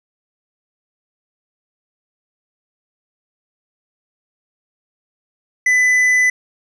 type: tone with tanh clipping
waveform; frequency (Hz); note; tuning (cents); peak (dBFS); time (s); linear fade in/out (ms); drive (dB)
sine; 2000; B6; +21; -12; 5.66-6.3; 5; 7
effects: none